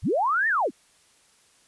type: linear two-way sweep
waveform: sine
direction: up then down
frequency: 36.42 to 1864.7 to 172 Hz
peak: -20 dBFS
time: 0.02-0.71 s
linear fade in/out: 50 ms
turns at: 0.48 s
effects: white hiss -60 dBFS RMS until 1.67 s + resampled to 24000 Hz